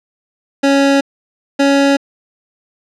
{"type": "tone pair in turn", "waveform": "25% pulse", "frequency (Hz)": [277.2, 278.5], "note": ["C#4", "C#4"], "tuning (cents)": [0, 8], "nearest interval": "unison", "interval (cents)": 8, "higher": "second", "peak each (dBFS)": -5, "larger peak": "neither", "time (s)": [[0.63, 1.01], [1.59, 1.97]], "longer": "neither", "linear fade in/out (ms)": 10, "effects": ["low-pass 6000 Hz 12 dB/octave"]}